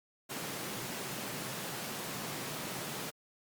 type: high-pass noise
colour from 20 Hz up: pink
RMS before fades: -40 dBFS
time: 0.29-3.11 s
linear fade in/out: 20 ms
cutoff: 120 Hz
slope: 48 dB/octave
effects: Opus 48 kbps